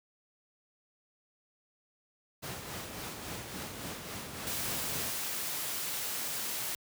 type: noise with tremolo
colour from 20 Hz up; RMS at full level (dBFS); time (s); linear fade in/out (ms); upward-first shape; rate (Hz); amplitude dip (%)
pink; -39; 2.42-5.12; 20; sine; 3.6; 40
type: noise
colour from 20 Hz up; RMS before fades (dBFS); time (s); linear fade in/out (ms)
white; -36; 4.47-6.75; 0
effects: high-pass 80 Hz 12 dB/octave